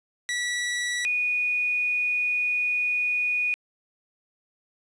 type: tone pair in turn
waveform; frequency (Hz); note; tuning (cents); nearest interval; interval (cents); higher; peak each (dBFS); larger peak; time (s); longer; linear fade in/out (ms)
sawtooth / sine; 1947 / 2465; B6 / D#7; -25 / -17; major third; 408; second; -22; neither; 0.29-1.05 / 1.05-3.54; second; 0
effects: resampled to 22050 Hz + 9-bit